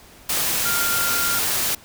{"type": "tone in noise", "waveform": "sine", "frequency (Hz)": 1396.9, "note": "F6", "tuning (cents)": 0, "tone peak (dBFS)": -24, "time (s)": [0.65, 1.39], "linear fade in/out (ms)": 5, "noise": "white", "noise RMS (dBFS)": -22, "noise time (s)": [0.29, 1.75], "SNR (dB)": -5, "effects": ["pink hiss -47 dBFS RMS until 1.84 s"]}